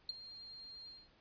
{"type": "tone with ADSR envelope", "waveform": "sine", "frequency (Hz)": 4203, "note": "C8", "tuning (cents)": 7, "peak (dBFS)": -33, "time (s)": [0.09, 1.09], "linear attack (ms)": 3, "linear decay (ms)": 19, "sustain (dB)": -16, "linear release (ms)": 210, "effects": ["pink hiss -68 dBFS RMS until 1.2 s", "resampled to 11025 Hz"]}